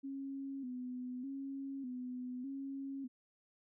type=tone with vibrato; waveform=sine; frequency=261.6 Hz; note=C4; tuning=in tune; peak=-40 dBFS; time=0.03-3.08 s; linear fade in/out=20 ms; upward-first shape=square; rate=0.83 Hz; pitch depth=75 cents each way; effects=none